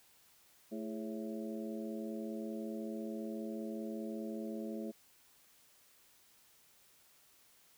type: harmonic tone with a mistuned harmonic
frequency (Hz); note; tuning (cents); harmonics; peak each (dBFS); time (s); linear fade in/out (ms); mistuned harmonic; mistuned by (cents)
110; A2; 0; 2 / 3 / 4 / 5 / 6; -41 / -45 / -47 / -49 / -51; 0.71-4.92; 20; 4; -100
effects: white hiss -66 dBFS RMS until 7.77 s